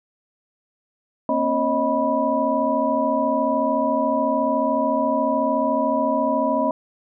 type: tone cluster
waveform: sine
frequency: 235.8 / 269.7 / 548 / 627 / 981 Hz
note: A#3 / C#4 / C#5 / D#5 / B5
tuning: +20 / -47 / -20 / +13 / -12 cents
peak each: -27 / -24 / -28 / -22 / -23 dBFS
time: 1.29-6.71 s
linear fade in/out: 2 ms
effects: none